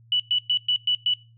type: tone bursts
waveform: sine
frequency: 2960 Hz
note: F#7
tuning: in tune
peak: -18 dBFS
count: 6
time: 0.12-1.138 s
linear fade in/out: 2 ms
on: 78 ms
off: 110 ms
effects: noise-tail reverb RT60 0.3 s tail -20 dB re dry + added 115 Hz sine -51 dBFS peak until 1.37 s